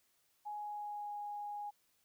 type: tone with pitch glide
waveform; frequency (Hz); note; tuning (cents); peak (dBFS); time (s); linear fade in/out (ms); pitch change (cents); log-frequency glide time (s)
sine; 835 to 825.9; G#5 to G#5; +9 to -10; -40; 0.45-1.71; 20; -19; 0.56-1.15
effects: white hiss -75 dBFS RMS until 2.04 s